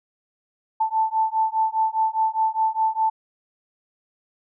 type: beating tone pair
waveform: sine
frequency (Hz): 880 / 884.9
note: A5 / A5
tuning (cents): 0 / +10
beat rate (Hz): 4.9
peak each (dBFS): -22 / -22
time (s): 0.8-3.1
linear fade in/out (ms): 10
effects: none